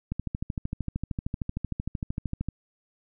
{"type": "click train", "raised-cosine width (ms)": 5, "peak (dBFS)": -17, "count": 32, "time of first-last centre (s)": [0.12, 2.486], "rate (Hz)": 13.1, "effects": []}